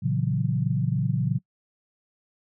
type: chord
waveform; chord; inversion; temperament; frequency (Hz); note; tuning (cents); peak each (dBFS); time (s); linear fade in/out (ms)
sine; F# dominant seventh; first; just; 115.62 / 138.75 / 166.5 / 185; A#2 / C#3 / E3 / F#3; -14 / +2 / +18 / 0; -27 / -25 / -29 / -30; 0.02-1.39; 20
effects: noise-tail reverb RT60 0.1 s tail -24 dB re dry